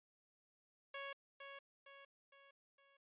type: tone with echo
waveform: 10% pulse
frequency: 554.4 Hz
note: C#5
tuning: in tune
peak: -37 dBFS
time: 0.94-1.13 s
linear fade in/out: 5 ms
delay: 460 ms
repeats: 4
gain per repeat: -6 dB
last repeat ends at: 2.97 s
effects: resampled to 8000 Hz